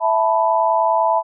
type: chord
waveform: sine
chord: E suspended fourth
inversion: none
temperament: just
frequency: 659.3 / 879 / 988.9 Hz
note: E5 / A5 / B5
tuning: 0 / -2 / +2 cents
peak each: -18 dBFS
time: 0-1.23 s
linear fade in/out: 50 ms
effects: none